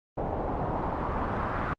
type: noise with low-pass filter sweep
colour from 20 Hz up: pink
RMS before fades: -30 dBFS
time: 0.17-1.74 s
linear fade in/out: 10 ms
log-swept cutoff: 710 to 1400 Hz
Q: 2.3
effects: Opus 32 kbps